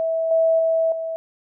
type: tone with level steps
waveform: sine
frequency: 652 Hz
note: E5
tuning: 19 cents flat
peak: -19 / -14 / -16 / -24 dBFS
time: 0-1.16 s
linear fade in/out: 0 ms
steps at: 0.31 / 0.59 / 0.92 s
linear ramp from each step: 2 ms
effects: none